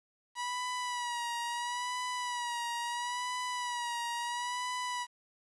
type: tone with vibrato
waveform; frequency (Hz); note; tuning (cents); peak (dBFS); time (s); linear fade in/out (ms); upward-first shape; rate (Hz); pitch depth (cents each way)
sawtooth; 970; B5; -31; -30; 0.35-5.07; 50; sine; 0.74; 46
effects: resampled to 24000 Hz + 10-bit